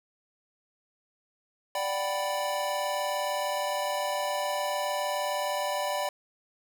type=chord; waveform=square; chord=G major seventh; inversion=second; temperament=equal with one note detuned; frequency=587.3 / 740 / 779.5 / 987.8 Hz; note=D5 / F#5 / G5 / B5; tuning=0 / 0 / -10 / 0 cents; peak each=-32 / -38 / -36 / -34 dBFS; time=1.75-6.09 s; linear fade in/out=2 ms; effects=none

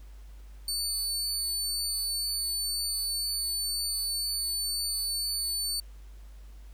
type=tone; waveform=25% pulse; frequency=4499 Hz; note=C#8; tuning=25 cents sharp; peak=-24 dBFS; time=0.68-5.8 s; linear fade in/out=2 ms; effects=added 50 Hz sine -44 dBFS peak until 6.73 s + pink hiss -62 dBFS RMS until 6.73 s

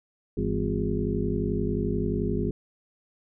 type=harmonic tone with a mistuned harmonic; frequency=51.4 Hz; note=G#1; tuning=17 cents flat; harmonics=1 / 2 / 3 / 4 / 5 / 7 / 8; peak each=-32 / -32 / -32 / -32 / -32 / -32 / -32 dBFS; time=0.37-2.51 s; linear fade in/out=5 ms; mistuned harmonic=3; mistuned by=+140 cents; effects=none

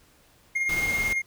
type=tone with tremolo; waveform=triangle; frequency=2131 Hz; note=C7; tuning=31 cents sharp; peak=-20 dBFS; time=0.55-1.22 s; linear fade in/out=10 ms; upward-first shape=sine; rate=18 Hz; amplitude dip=45%
type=noise; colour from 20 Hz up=pink; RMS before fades=-34 dBFS; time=0.69-1.13 s; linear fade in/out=2 ms
effects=pink hiss -59 dBFS RMS until 1.26 s

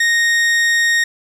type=tone; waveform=40% pulse; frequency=1860 Hz; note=A#6; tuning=4 cents flat; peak=-11 dBFS; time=0-1.04 s; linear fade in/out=5 ms; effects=low-pass 9000 Hz 12 dB/octave + 7-bit

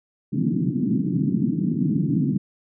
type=band-pass noise; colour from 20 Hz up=pink; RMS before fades=-22 dBFS; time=0.32-2.38 s; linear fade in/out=10 ms; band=140 to 300 Hz; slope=48 dB/octave; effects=none

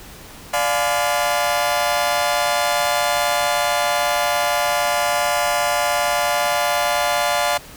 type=chord; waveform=sawtooth; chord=D diminished seventh; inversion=none; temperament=just; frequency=587.3 / 704.8 / 845.8 / 1014.9 Hz; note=D5 / F5 / Ab5 / Cb6; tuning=0 / +16 / +31 / +47 cents; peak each=-18 / -17 / -21 / -22 dBFS; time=0.53-7.58 s; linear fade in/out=10 ms; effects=pink hiss -40 dBFS RMS until 7.76 s

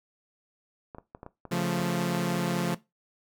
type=clicks; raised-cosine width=1 ms; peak=-27 dBFS; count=7; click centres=0.948 / 0.984 / 1.149 / 1.231 / 1.264 / 1.453 / 1.8 s
type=chord; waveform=sawtooth; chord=Db augmented; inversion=none; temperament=equal; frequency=138.59 / 174.61 / 220 Hz; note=Db3 / F3 / A3; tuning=0 / 0 / 0 cents; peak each=-29 / -24 / -29 dBFS; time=1.51-2.75 s; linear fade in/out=10 ms
effects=noise-tail reverb RT60 0.2 s tail -17 dB re dry

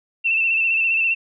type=tone with vibrato; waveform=sine; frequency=2675 Hz; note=E7; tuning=25 cents sharp; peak=-16 dBFS; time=0.24-1.15 s; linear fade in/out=20 ms; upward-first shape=square; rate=15 Hz; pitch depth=30 cents each way; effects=none

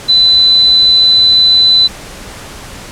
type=tone; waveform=sine; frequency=4007 Hz; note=B7; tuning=24 cents sharp; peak=-4 dBFS; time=0.08-1.88 s; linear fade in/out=20 ms; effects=pink hiss -29 dBFS RMS until 2.91 s + low-pass 10000 Hz 12 dB/octave

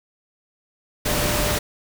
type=tone in noise; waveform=sine; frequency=594 Hz; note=D5; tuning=20 cents sharp; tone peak=-28 dBFS; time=1.05-1.59 s; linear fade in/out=10 ms; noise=pink; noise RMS=-22 dBFS; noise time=1.05-1.59 s; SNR=-9 dB; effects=none

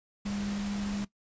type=tone in noise; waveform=sine; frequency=202.6 Hz; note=G#3; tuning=43 cents flat; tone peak=-31 dBFS; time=0.25-1.05 s; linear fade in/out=10 ms; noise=pink; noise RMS=-41 dBFS; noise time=0.25-1.05 s; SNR=+7 dB; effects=noise-tail reverb RT60 0.1 s tail -17 dB re dry + resampled to 16000 Hz

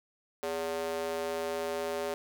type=tone with high-pass filter; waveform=square; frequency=82 Hz; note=E2; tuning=9 cents flat; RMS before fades=-34 dBFS; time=0.43-2.14 s; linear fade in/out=0 ms; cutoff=480 Hz; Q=3.4; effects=none

